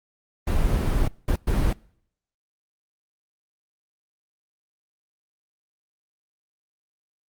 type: noise bursts at uneven times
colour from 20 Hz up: brown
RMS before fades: -21 dBFS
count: 3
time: 0.47-1.08 / 1.28-1.36 / 1.47-1.73 s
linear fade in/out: 5 ms
effects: noise-tail reverb RT60 0.7 s tail -25 dB re dry + Opus 32 kbps